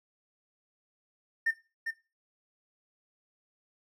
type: tone with echo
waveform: triangle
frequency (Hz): 1813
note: A#6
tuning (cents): -49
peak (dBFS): -21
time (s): 1.46-1.51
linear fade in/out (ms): 10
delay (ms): 400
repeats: 1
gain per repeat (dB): -8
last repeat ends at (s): 1.91
effects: noise-tail reverb RT60 0.3 s tail -18 dB re dry + tanh soft clip ceiling -21 dBFS